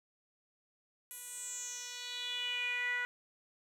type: tone with band-pass filter sweep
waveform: 10% pulse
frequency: 490 Hz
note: B4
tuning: 14 cents flat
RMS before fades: -39 dBFS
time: 1.11-3.05 s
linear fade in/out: 0 ms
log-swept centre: 11000 to 1700 Hz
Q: 4.9
effects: none